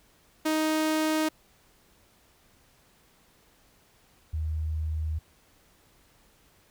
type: tone pair in turn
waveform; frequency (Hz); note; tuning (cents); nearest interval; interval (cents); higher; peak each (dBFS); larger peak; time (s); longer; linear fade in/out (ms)
sawtooth / sine; 312.4 / 78.31; D#4 / D#2; +7 / +12; 2 octaves; 2395; first; -20 / -27; first; 0.45-1.29 / 4.33-5.19; second; 10
effects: pink hiss -62 dBFS RMS until 6.7 s